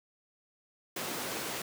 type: high-pass noise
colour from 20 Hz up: pink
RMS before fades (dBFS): -37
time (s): 0.96-1.62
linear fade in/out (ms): 5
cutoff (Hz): 230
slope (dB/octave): 12
effects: none